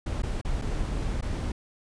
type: noise with dropouts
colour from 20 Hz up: brown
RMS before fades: -29 dBFS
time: 0.06-1.52 s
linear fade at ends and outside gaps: 5 ms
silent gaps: 0.221-0.232 / 0.414-0.448 / 0.616-0.62 / 1.211-1.224 s
effects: resampled to 22050 Hz